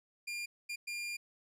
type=tone bursts at uneven times; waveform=sawtooth; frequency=2400 Hz; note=D7; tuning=37 cents sharp; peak=-34 dBFS; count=3; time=0.27-0.46 / 0.69-0.76 / 0.87-1.17 s; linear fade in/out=10 ms; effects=low-pass 11000 Hz 12 dB/octave